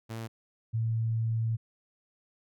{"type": "tone pair in turn", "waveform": ["sawtooth", "sine"], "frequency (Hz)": [113.1, 113.1], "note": ["A2", "A2"], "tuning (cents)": [48, 48], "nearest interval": "unison", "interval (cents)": 0, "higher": "neither", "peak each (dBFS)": [-32, -26], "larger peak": "second", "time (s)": [[0.09, 0.28], [0.73, 1.57]], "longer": "second", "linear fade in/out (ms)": 20, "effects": []}